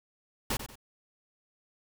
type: noise with echo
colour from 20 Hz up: pink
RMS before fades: -30 dBFS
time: 0.5-0.57 s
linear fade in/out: 5 ms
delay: 93 ms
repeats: 2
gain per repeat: -10 dB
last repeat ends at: 0.756 s
effects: none